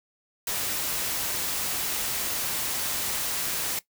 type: noise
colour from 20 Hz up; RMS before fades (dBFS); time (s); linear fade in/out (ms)
white; -29; 0.47-3.79; 2
effects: noise-tail reverb RT60 0.1 s tail -17 dB re dry